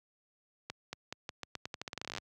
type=accelerating click train; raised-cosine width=0.2 ms; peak=-21 dBFS; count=22; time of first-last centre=0.7-2.183 s; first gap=230 ms; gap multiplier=0.85; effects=high-pass 80 Hz 12 dB/octave